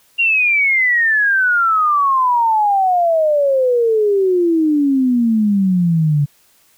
sine exponential sweep, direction down, 2794 to 141.5 Hz, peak -11 dBFS, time 0.18-6.26 s, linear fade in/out 20 ms, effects white hiss -54 dBFS RMS until 6.77 s

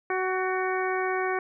harmonic tone with a mistuned harmonic, 373.7 Hz, F#4, 17 cents sharp, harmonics 1 / 2 / 3 / 4 / 5 / 6, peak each -28 / -31 / -33 / -34 / -35 / -36 dBFS, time 0.1-1.39 s, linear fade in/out 2 ms, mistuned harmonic 5, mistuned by -33 cents, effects none

